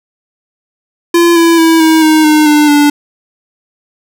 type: tone with pitch steps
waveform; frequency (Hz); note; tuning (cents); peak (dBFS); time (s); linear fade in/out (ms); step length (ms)
square; 341.9 / 334.3 / 326.8 / 319.6 / 312.4 / 305.5 / 298.7 / 292; F4 / E4 / E4 / D#4 / D#4 / D#4 / D4 / D4; -37 / +24 / -15 / +47 / +7 / -32 / +29 / -10; -5; 1.14-2.9; 5; 220
effects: none